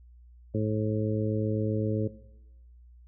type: harmonic tone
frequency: 107.7 Hz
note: A2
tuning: 37 cents flat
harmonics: 1 / 2 / 3 / 4 / 5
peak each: -28 / -31 / -33 / -34 / -35 dBFS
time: 0.54-2.08 s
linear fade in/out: 10 ms
effects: noise-tail reverb RT60 1.0 s tail -19 dB re dry + added 60 Hz sine -50 dBFS peak until 3.07 s